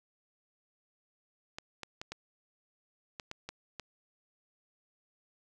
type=clicks; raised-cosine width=0.2 ms; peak=-23 dBFS; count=8; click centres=1.585 / 1.833 / 2.015 / 2.12 / 3.198 / 3.314 / 3.49 / 3.797 s; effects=none